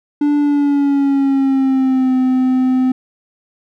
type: tone with pitch glide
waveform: triangle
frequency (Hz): 292 to 257.2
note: D4 to C4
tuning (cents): -10 to -30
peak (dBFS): -9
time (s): 0.21-2.92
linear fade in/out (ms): 5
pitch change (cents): -220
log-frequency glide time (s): 0.37-2.15
effects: none